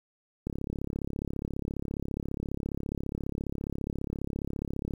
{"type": "click train", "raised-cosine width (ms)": 3, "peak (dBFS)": -20, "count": 156, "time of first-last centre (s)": [0.47, 4.937], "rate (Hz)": 34.7, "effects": ["9-bit"]}